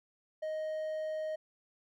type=tone; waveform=triangle; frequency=624 Hz; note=D#5; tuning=5 cents sharp; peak=-32 dBFS; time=0.42-1.36 s; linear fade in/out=10 ms; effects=none